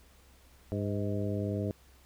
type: harmonic tone with a mistuned harmonic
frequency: 101.2 Hz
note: G#2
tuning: 44 cents flat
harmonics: 1 / 2 / 3 / 4 / 5 / 6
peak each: -33 / -36 / -38 / -39 / -40 / -41 dBFS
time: 0.72-1.71 s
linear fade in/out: 0 ms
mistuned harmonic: 6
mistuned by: +62 cents
effects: added 65 Hz sine -59 dBFS peak until 2.05 s + pink hiss -62 dBFS RMS until 2.05 s